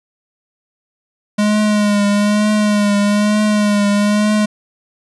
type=tone with vibrato; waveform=square; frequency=207.7 Hz; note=G#3; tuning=in tune; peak=-12 dBFS; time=1.38-4.46 s; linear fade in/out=10 ms; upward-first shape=triangle; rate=1.1 Hz; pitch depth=42 cents each way; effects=resampled to 24000 Hz + 9-bit